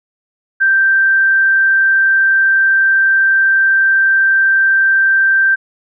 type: tone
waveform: sine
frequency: 1568 Hz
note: G6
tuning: in tune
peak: -8 dBFS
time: 0.6-5.56 s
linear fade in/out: 20 ms
effects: none